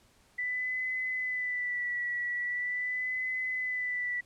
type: tone with vibrato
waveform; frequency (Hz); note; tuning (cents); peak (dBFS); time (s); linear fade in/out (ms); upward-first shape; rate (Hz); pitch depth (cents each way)
sine; 1981; B6; +5; -30; 0.38-4.21; 10; sine; 0.42; 36
effects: pink hiss -64 dBFS RMS until 4.25 s + low-pass 11000 Hz 12 dB/octave